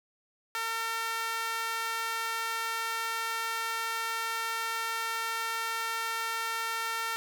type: tone with high-pass filter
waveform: sawtooth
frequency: 453.8 Hz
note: A#4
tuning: 47 cents flat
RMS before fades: -33 dBFS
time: 0.55-7.16 s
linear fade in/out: 0 ms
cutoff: 1300 Hz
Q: 1.7
effects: none